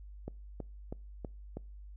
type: click train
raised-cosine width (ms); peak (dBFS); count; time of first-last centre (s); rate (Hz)
2; -26; 5; 0.28-1.57; 3.1
effects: noise-tail reverb RT60 0.4 s tail -26 dB re dry + added 50 Hz sine -46 dBFS peak until 1.96 s